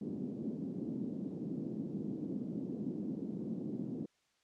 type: band-pass noise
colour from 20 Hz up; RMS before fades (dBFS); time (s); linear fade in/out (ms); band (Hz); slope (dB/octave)
white; -40; 0.01-4.06; 5; 170 to 290; 24
effects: white hiss -75 dBFS RMS until 4.43 s + low-pass 6000 Hz 12 dB/octave